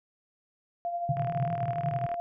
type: tone with tremolo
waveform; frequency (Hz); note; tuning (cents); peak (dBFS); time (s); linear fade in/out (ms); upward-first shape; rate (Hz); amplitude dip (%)
sine; 693; F5; -14; -27; 0.85-2.2; 0; triangle; 12; 55
type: band-pass noise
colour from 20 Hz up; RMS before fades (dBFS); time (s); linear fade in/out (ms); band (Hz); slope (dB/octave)
pink; -33; 1.09-2.06; 2; 120 to 160; 96
type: click train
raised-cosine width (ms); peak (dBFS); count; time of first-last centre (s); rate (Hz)
0.5; -26; 39; 1.17-2.142; 39.1
effects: none